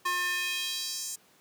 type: tone with high-pass filter sweep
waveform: square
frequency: 357.7 Hz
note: F4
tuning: 41 cents sharp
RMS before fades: -32 dBFS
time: 0.05-1.16 s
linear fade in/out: 10 ms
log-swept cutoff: 1200 to 7400 Hz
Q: 2.3
effects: pink hiss -61 dBFS RMS until 1.4 s + high-pass 200 Hz 12 dB/octave